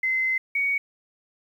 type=tone pair in turn; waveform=sine; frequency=2058 / 2240 Hz; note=C7 / C#7; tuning=-29 / +18 cents; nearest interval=minor second; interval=147 cents; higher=second; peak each=-21 dBFS; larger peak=neither; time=0.03-0.38 / 0.55-0.78 s; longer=first; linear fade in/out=5 ms; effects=9-bit